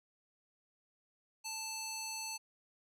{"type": "tone with band-pass filter", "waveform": "square", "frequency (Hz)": 880, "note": "A5", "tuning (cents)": 0, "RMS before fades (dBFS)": -42, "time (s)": [1.44, 2.38], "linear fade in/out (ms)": 20, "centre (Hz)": 6400, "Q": 1.2, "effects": []}